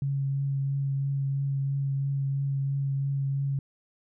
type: tone with vibrato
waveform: sine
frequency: 138 Hz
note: C#3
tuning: 7 cents flat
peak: -25 dBFS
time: 0.02-3.59 s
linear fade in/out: 2 ms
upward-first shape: triangle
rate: 3 Hz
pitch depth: 15 cents each way
effects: none